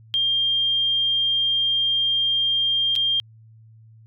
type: tone with dropouts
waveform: sine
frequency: 3200 Hz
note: G7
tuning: 35 cents sharp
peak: -18 dBFS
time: 0.14-3.2 s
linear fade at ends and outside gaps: 0 ms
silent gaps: 2.954-2.961 s
effects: added 111 Hz sine -46 dBFS peak until 4.06 s